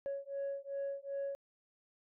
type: beating tone pair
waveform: sine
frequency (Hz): 554.4 / 557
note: C#5 / C#5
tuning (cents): 0 / +8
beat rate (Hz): 2.6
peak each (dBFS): -39 / -39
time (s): 0.06-1.35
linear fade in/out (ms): 0
effects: tanh soft clip ceiling -33 dBFS